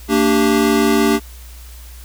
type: chord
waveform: square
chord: G minor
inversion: first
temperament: equal with one note detuned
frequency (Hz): 227.5 / 293.7 / 392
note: Bb3 / D4 / G4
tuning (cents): -42 / 0 / 0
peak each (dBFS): -17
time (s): 0.08-1.2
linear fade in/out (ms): 50
effects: added 60 Hz sine -34 dBFS peak until 2.04 s + white hiss -43 dBFS RMS until 2.04 s